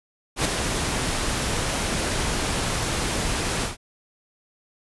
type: noise with ADSR envelope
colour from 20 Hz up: pink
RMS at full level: -19 dBFS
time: 0.36-3.77 s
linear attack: 92 ms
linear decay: 4 ms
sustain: -6 dB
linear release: 140 ms
effects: resampled to 24000 Hz